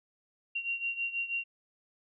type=beating tone pair; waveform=sine; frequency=2756 / 2762.2 Hz; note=F7 / F7; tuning=-24 / -20 cents; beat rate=6.2 Hz; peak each=-33 / -37 dBFS; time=0.55-1.44 s; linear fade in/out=10 ms; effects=none